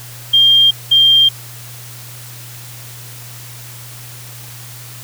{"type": "tone pair in turn", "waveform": "sine", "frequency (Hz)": [3200, 3188], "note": ["G7", "G7"], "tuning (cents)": [35, 28], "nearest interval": "unison", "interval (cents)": 7, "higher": "first", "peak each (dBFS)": -6, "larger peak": "neither", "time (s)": [[0.33, 0.71], [0.91, 1.29]], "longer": "neither", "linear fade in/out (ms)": 10, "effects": ["added 120 Hz sine -34 dBFS peak until 5.03 s", "white hiss -35 dBFS RMS until 5.03 s"]}